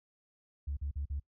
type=tone bursts; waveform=sine; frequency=71 Hz; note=C#2; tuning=42 cents sharp; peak=-32 dBFS; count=4; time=0.67-1.199 s; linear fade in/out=10 ms; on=100 ms; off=43 ms; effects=noise-tail reverb RT60 0.1 s tail -24 dB re dry + tanh soft clip ceiling -29 dBFS